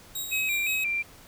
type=tone with tremolo; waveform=10% pulse; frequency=3810 Hz; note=A#7; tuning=37 cents sharp; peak=-22 dBFS; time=0.15-0.84 s; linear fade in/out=5 ms; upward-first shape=sine; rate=5.8 Hz; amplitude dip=45%
type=tone with vibrato; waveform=sine; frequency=2456 Hz; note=D#7; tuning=23 cents flat; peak=-25 dBFS; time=0.31-1.03 s; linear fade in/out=20 ms; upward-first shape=square; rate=2.8 Hz; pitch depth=65 cents each way
effects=pink hiss -51 dBFS RMS until 1.27 s